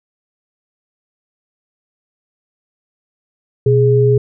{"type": "tone pair together", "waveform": "sine", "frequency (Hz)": [123.47, 415.3], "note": ["B2", "G#4"], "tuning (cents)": [0, 0], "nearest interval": "octave + major sixth", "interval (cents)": 2100, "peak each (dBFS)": -11, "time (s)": [3.66, 4.18], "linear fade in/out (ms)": 5, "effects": []}